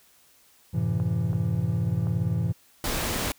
triangle chord, F# half-diminished seventh, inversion none, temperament equal with one note detuned, 92.5 / 110 / 130.81 / 167.69 Hz, F#2 / A2 / C3 / E3, 0 / 0 / 0 / +30 cents, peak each -29 / -25 / -28 / -26 dBFS, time 0.73-2.53 s, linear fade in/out 20 ms
clicks, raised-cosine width 1 ms, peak -26 dBFS, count 3, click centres 1 / 1.331 / 2.07 s
pink noise, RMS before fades -28 dBFS, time 2.84-3.32 s, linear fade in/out 2 ms
effects white hiss -59 dBFS RMS until 3.38 s

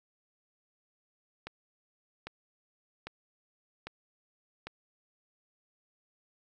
click train, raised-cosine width 0.3 ms, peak -24 dBFS, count 5, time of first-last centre 1.47-4.67 s, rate 1.25 Hz, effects none

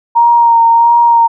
sine tone with vibrato, 932.3 Hz, A#5, in tune, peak -4 dBFS, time 0.15-1.28 s, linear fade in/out 20 ms, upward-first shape sine, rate 1.5 Hz, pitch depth 21 cents each way, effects none

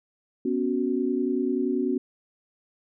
sine chord, B suspended second, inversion none, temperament equal, 246.9 / 277.2 / 370 Hz, B3 / C#4 / F#4, 0 / 0 / 0 cents, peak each -27 dBFS, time 0.45-1.98 s, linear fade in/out 5 ms, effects none

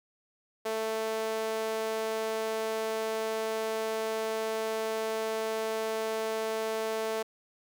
sawtooth tone with high-pass filter, 220.9 Hz, A3, 7 cents sharp, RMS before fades -32 dBFS, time 0.65-7.23 s, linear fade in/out 10 ms, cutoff 510 Hz, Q 2.7, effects none

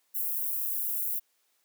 white high-pass noise, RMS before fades -31 dBFS, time 0.14-1.2 s, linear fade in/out 20 ms, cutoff 12000 Hz, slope 24 dB/octave, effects white hiss -72 dBFS RMS until 1.64 s + high-pass 300 Hz 12 dB/octave

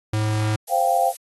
square tone, 107.7 Hz, A2, 37 cents flat, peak -20 dBFS, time 0.13-0.56 s, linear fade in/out 5 ms
violet noise, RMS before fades -32 dBFS, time 0.67-1.17 s, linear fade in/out 10 ms
sine chord, C suspended fourth, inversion none, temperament just, 523.3 / 697.7 / 784.9 Hz, C5 / F5 / G5, 0 / -2 / +2 cents, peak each -24 / -19 / -20 dBFS, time 0.69-1.13 s, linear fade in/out 50 ms
effects AAC 32 kbps

